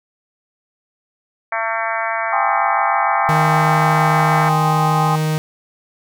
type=harmonic tone; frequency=225.3 Hz; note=A3; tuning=41 cents sharp; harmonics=3 / 4 / 5 / 6 / 7 / 8 / 9 / 10; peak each=-24 / -25 / -26 / -27 / -27 / -28 / -29 / -29 dBFS; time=1.52-4.49 s; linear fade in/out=2 ms
type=chord; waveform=sine; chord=Ab major seventh; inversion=third; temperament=equal; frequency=784 / 830.6 / 1046.5 / 1244.5 Hz; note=G5 / Ab5 / C6 / Eb6; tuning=0 / 0 / 0 / 0 cents; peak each=-20 / -21 / -22 / -22 dBFS; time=2.32-5.16 s; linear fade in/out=10 ms
type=tone; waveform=45% pulse; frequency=155.56 Hz; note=D#3; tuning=in tune; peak=-16 dBFS; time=3.29-5.38 s; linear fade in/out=0 ms
effects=none